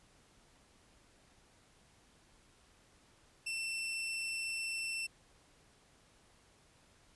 sawtooth tone, 2686 Hz, E7, 32 cents sharp, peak -33 dBFS, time 3.46-5.07 s, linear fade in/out 10 ms, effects pink hiss -66 dBFS RMS until 7.15 s + resampled to 24000 Hz

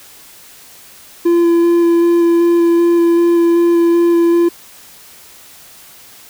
triangle tone with vibrato, 340.8 Hz, F4, 42 cents flat, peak -6 dBFS, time 1.25-4.49 s, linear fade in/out 10 ms, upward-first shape square, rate 2.6 Hz, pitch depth 9 cents each way, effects white hiss -40 dBFS RMS until 6.29 s

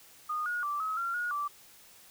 sine tone with pitch steps, 1228 / 1443 / 1169 / 1279 / 1375 / 1443 / 1165 Hz, D#6 / F#6 / D6 / D#6 / F6 / F#6 / D6, -23 / -44 / -8 / +47 / -27 / -44 / -14 cents, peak -30 dBFS, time 0.29-1.48 s, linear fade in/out 10 ms, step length 170 ms, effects white hiss -56 dBFS RMS until 2.1 s

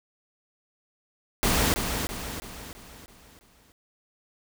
pink noise with echo, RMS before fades -23 dBFS, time 1.43-1.74 s, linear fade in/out 0 ms, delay 330 ms, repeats 6, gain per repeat -6 dB, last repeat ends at 3.72 s, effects none

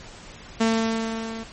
sawtooth tone with level ramp, 225.1 Hz, A3, 40 cents sharp, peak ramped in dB -13 to -28 dBFS, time 0.6-1.44 s, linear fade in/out 10 ms, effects pink hiss -43 dBFS RMS until 1.52 s + MP3 32 kbps

